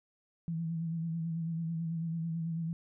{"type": "tone with vibrato", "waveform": "sine", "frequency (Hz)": 164.81, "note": "E3", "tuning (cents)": 0, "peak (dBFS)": -32, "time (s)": [0.48, 2.73], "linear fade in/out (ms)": 0, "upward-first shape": "sine", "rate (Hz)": 9.1, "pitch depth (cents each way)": 40, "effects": []}